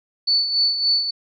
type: tone with tremolo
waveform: sine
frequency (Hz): 4477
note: C#8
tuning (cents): +16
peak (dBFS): -14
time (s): 0.27-1.11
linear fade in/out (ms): 10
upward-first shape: sine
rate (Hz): 3.5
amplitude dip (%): 60
effects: none